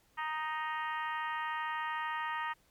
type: harmonic tone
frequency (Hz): 311.1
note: D#4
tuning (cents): 0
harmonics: 3 / 4 / 5 / 6 / 7 / 8 / 9 / 10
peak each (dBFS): -37 / -39 / -48 / -39 / -51 / -51 / -51 / -54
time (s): 0.17-2.54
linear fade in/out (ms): 20
effects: pink hiss -69 dBFS RMS until 2.7 s + MP3 96 kbps